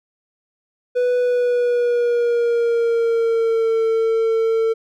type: tone with pitch glide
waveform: triangle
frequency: 493.9 to 450.3 Hz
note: B4 to A4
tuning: 0 to +40 cents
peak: -13 dBFS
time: 0.95-4.74 s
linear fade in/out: 20 ms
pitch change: -160 cents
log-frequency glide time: 1.19-3.73 s
effects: none